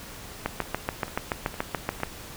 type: two click trains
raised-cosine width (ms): 0.5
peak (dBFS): -23 / -10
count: 4 / 12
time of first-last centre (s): 0.62-2.002 / 0.46-2.034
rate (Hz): 2.17 / 6.99
effects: pink hiss -42 dBFS RMS until 2.36 s